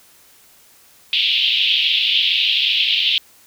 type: band-pass noise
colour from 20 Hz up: white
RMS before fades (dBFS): -17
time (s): 1.13-3.18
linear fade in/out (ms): 0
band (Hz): 2700 to 3600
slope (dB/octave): 48
effects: white hiss -50 dBFS RMS until 3.46 s